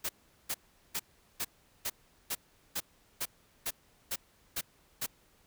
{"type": "noise bursts", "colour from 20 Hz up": "white", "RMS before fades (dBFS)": -34, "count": 12, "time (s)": [0.04, 5.064], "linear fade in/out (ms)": 10, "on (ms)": 52, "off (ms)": 400, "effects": ["pink hiss -66 dBFS RMS until 5.46 s"]}